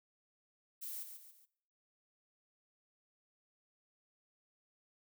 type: noise with echo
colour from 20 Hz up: violet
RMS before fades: -44 dBFS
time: 0.81-1.04 s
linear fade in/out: 20 ms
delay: 140 ms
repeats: 3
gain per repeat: -7 dB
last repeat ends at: 1.46 s
effects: noise-tail reverb RT60 0.7 s tail -21 dB re dry